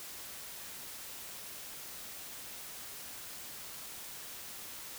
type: silence
effects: white hiss -46 dBFS RMS until 4.98 s